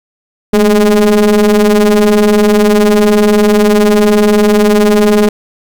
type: ring-modulated tone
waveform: square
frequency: 102.5 Hz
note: G#2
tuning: 22 cents flat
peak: -3 dBFS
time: 0.53-5.29 s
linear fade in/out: 5 ms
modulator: 317 Hz
effects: 7-bit